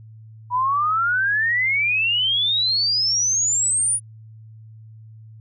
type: exponential sweep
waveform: sine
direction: up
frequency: 966 to 9820 Hz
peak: -17 dBFS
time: 0.5-4 s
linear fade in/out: 50 ms
effects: added 110 Hz sine -40 dBFS peak until 5.4 s